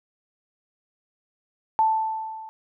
sine tone with level ramp, 881 Hz, A5, 2 cents sharp, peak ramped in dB -15 to -37 dBFS, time 1.79-2.49 s, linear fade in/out 0 ms, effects none

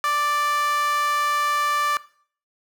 sawtooth tone with high-pass filter, 587.3 Hz, D5, in tune, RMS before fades -22 dBFS, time 0.04-1.97 s, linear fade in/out 0 ms, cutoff 1300 Hz, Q 6.9, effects noise-tail reverb RT60 0.5 s tail -18 dB re dry

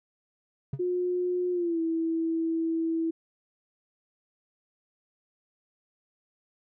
triangle tone with exponential decay, 136.5 Hz, C#3, 26 cents flat, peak -23 dBFS, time 0.73-0.82 s, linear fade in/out 5 ms, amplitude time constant 19 ms
sine tone with pitch glide, 359 to 327.3 Hz, F4 to E4, +48 to -12 cents, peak -25 dBFS, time 0.79-3.11 s, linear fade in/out 10 ms, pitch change -160 cents, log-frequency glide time 1.52-1.8 s
effects none

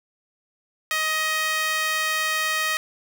sawtooth tone with high-pass filter, 628 Hz, D#5, 16 cents sharp, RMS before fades -24 dBFS, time 0.91-2.77 s, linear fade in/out 0 ms, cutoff 1700 Hz, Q 1.8, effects none

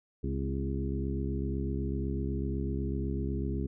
harmonic tone with a mistuned harmonic, 68 Hz, C#2, 33 cents flat, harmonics 1 / 2 / 3 / 4 / 5 / 6, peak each -33 / -36 / -38 / -39 / -40 / -41 dBFS, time 0.23-3.67 s, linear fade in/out 10 ms, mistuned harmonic 4, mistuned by -38 cents, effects none

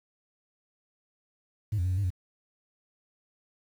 sine tone with pitch steps, 105.9 / 87.5 / 92.5 / 91.7 / 100.8 / 90.5 Hz, G#2 / F2 / F#2 / F#2 / G2 / F#2, +34 / +4 / 0 / -15 / +49 / -38 cents, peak -23 dBFS, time 1.72-2.104 s, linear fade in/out 10 ms, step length 64 ms, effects tanh soft clip ceiling -23 dBFS + 9-bit

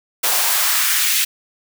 white noise with high-pass filter sweep, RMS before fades -17 dBFS, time 0.23-1.25 s, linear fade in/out 10 ms, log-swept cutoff 570 to 2500 Hz, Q 1.4, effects none

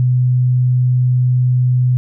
sine tone, 125.6 Hz, B2, 30 cents sharp, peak -10 dBFS, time 0-1.97 s, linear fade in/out 0 ms, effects none

